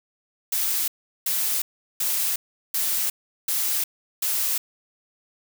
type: noise bursts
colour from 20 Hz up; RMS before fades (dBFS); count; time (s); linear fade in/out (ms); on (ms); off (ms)
blue; -24; 6; 0.52-4.58; 5; 360; 380
effects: none